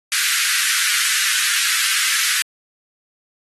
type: high-pass noise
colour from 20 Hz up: pink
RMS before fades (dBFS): -19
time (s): 0.12-2.42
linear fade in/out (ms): 0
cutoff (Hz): 1400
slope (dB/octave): 48
effects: AAC 32 kbps